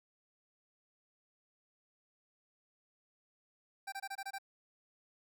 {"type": "tone bursts", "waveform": "25% pulse", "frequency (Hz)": 784, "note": "G5", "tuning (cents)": 0, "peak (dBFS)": -36, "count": 7, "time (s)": [3.87, 4.385], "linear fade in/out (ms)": 10, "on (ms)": 53, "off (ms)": 24, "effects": []}